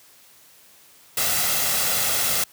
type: noise with comb filter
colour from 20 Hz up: white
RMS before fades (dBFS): -22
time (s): 1.17-2.44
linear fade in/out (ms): 5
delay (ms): 1.5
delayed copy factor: +0.5
effects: white hiss -52 dBFS RMS until 2.52 s + high-pass 80 Hz 12 dB/octave